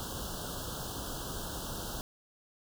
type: band-stop noise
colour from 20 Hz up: pink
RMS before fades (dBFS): -39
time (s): 0-2.01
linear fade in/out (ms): 0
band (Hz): 1600 to 2900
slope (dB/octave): 96
effects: none